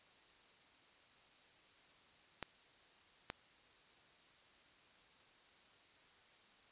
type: clicks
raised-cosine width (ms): 0.3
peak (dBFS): -25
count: 2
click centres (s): 2.427 / 3.301
effects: white hiss -66 dBFS RMS until 6.71 s + resampled to 8000 Hz